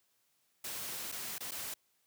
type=noise with dropouts; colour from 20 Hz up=white; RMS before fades=-41 dBFS; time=0.64-1.74 s; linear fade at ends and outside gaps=5 ms; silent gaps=1.117-1.122 / 1.383-1.405 / 1.511-1.517 s; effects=white hiss -75 dBFS RMS until 2.06 s + high-pass 80 Hz 12 dB/octave